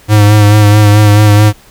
square tone with vibrato, 104.7 Hz, G#2, 15 cents sharp, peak -3 dBFS, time 0.08-1.53 s, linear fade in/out 50 ms, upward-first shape sine, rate 4.6 Hz, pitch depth 30 cents each way, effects pink hiss -41 dBFS RMS until 1.7 s

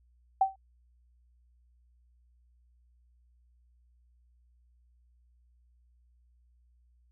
sine tone with exponential decay, 772 Hz, G5, 27 cents flat, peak -17 dBFS, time 0.41-0.56 s, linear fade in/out 5 ms, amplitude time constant 32 ms, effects added 60 Hz sine -62 dBFS peak until 7.11 s

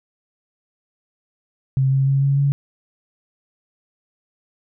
sine tone with pitch steps, 133.4 / 135.18 / 136.99 / 138.82 / 140.68 Hz, C3 / C#3 / C#3 / C#3 / C#3, +34 / -43 / -20 / +3 / +26 cents, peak -14 dBFS, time 1.77-2.52 s, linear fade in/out 0 ms, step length 150 ms, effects none

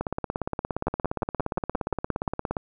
two click trains, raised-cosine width 1 ms, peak -12 / -13 dBFS, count 9 / 45, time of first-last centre 0.87-2.278 / 0.01-2.568 s, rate 5.68 / 17.2 Hz, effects none

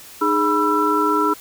sine tone cluster, 305.2 / 415.4 / 983 / 1337 Hz, D#4 / G#4 / B5 / E6, -33 / 0 / -8 / +24 cents, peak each -21 / -22 / -21 / -19 dBFS, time 0.21-1.34 s, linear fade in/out 10 ms, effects white hiss -41 dBFS RMS until 1.4 s

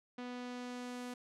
sawtooth tone with low-pass filter sweep, 246.9 Hz, B3, in tune, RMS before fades -44 dBFS, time 0.18-1.14 s, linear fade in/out 5 ms, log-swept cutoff 3800 to 11000 Hz, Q 0.85, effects none

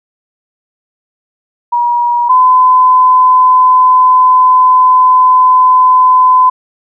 sine tone pair in turn, 958 / 1015 Hz, A#5 / B5, +47 / +47 cents, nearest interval minor second, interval 100 cents, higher second, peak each -8 / -3 dBFS, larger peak second, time 1.72-2.29 / 2.29-6.5 s, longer second, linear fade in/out 10 ms, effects none

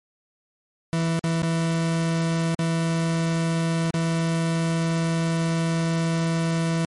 40% pulse tone with dropouts, 164.81 Hz, E3, in tune, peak -20 dBFS, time 0.93-6.85 s, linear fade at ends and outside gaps 0 ms, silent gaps 1.192-1.24 / 1.421-1.431 / 2.546-2.591 / 3.905-3.941 s, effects MP3 48 kbps

